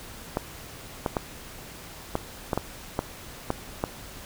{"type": "clicks", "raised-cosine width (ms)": 1, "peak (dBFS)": -10, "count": 9, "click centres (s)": [0.371, 1.062, 1.168, 2.154, 2.532, 2.576, 2.991, 3.504, 3.839], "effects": ["pink hiss -43 dBFS RMS until 4.25 s"]}